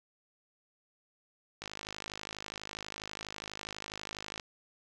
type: click train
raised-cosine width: 0.2 ms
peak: -22 dBFS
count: 146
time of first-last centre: 1.62-4.398 s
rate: 52.2 Hz
effects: none